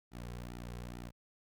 sawtooth tone with flanger, 59.9 Hz, A#1, 48 cents sharp, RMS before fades -45 dBFS, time 0.11-1.12 s, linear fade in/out 50 ms, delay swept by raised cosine 1.8 to 3.4 ms, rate 2.3 Hz, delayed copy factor -0.8, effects none

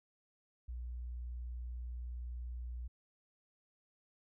sine tone, 60.5 Hz, B1, 35 cents flat, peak -40 dBFS, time 0.68-2.88 s, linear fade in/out 10 ms, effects none

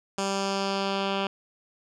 10% pulse tone with low-pass filter sweep, 196 Hz, G3, in tune, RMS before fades -28 dBFS, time 0.18-1.27 s, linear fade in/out 2 ms, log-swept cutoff 7200 to 3200 Hz, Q 2, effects none

